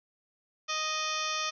harmonic tone with a mistuned harmonic, 622.3 Hz, D#5, in tune, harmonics 1 / 2 / 3 / 4 / 5 / 6 / 7 / 8 / 9 / 10, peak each -43 / -34 / -41 / -37 / -41 / -39 / -42 / -43 / -38 / -43 dBFS, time 0.68-1.51 s, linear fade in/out 20 ms, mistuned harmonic 6, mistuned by -96 cents, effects none

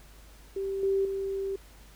sine tone with level steps, 390 Hz, G4, 9 cents flat, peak -29 / -23 / -29 dBFS, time 0.56-1.56 s, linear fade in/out 5 ms, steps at 0.83 / 1.05 s, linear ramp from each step 2 ms, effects added 50 Hz sine -51 dBFS peak until 1.95 s + pink hiss -56 dBFS RMS until 1.95 s

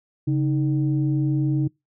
sine tone pair together, 138.48 / 311.1 Hz, C#3 / D#4, -1 / 0 cents, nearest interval octave + major second, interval 1401 cents, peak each -19 / -23 dBFS, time 0.27-1.68 s, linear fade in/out 10 ms, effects noise-tail reverb RT60 0.2 s tail -26 dB re dry + tanh soft clip ceiling -12 dBFS

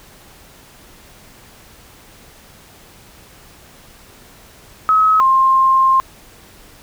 sine tone pair in turn, 1280 / 1058.3 Hz, D#6 / C6, +49 / +19 cents, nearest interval minor third, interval 330 cents, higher first, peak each -9 dBFS, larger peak neither, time 4.89-5.2 / 5.2-6 s, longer second, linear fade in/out 0 ms, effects pink hiss -44 dBFS RMS until 6.82 s

